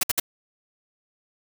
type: noise bursts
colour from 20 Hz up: white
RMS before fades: -21 dBFS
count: 3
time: 0.01-0.199 s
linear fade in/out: 5 ms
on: 23 ms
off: 60 ms
effects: none